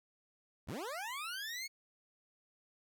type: linear sweep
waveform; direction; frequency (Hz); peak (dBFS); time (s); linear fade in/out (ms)
20% pulse; up; 43.65 to 2217; -35; 0.67-1.68; 20
effects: none